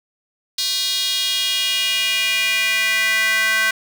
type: tone with high-pass filter sweep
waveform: square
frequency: 220 Hz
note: A3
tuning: in tune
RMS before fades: -19 dBFS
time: 0.58-3.71 s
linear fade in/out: 5 ms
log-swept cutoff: 4100 to 1700 Hz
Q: 3.6
effects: none